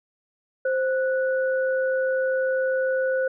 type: tone pair together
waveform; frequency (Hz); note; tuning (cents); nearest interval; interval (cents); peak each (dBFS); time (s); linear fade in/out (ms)
sine; 523.3 / 1475.8; C5 / F#6; 0 / -5; octave + tritone; 1795; -21 / -29; 0.65-3.28; 5
effects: none